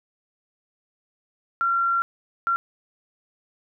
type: tone bursts at uneven times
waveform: sine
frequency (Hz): 1371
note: F6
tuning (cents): -32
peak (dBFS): -19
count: 2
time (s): 1.61-2.02 / 2.47-2.56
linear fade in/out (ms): 0
effects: none